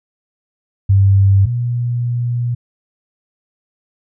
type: tone pair in turn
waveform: sine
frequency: 98 / 120.69 Hz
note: G2 / B2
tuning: 0 / -39 cents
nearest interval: major third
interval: 361 cents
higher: second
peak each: -7 / -15 dBFS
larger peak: first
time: 0.89-1.46 / 1.46-2.55 s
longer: second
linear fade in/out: 10 ms
effects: none